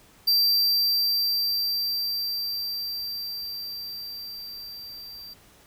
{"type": "tone with level ramp", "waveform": "square", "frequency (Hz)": 4699, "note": "D8", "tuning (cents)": 0, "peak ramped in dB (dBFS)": [-18, -40], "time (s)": [0.27, 5.34], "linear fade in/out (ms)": 10, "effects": ["pink hiss -55 dBFS RMS until 5.66 s"]}